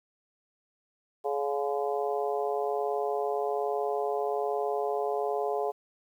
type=harmonic tone with a mistuned harmonic; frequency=141.2 Hz; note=C#3; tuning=32 cents sharp; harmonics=3 / 4 / 5 / 6 / 7; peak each=-30 / -35 / -32 / -37 / -41 dBFS; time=1.24-5.72 s; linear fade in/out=20 ms; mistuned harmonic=7; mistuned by=+57 cents; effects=10-bit